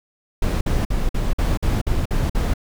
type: noise bursts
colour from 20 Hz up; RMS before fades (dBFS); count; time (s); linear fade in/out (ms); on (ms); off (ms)
brown; -19; 9; 0.42-2.538; 5; 190; 51
effects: none